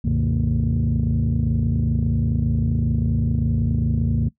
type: tone cluster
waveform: sine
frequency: 67.9 / 95.1 / 120.2 / 150.4 / 228.9 Hz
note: C#2 / F#2 / B2 / D3 / A#3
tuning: -35 / +48 / -46 / +42 / -31 cents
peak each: -23 dBFS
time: 0.04-4.29 s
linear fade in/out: 10 ms
effects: noise-tail reverb RT60 0.1 s tail -19 dB re dry + tanh soft clip ceiling -12 dBFS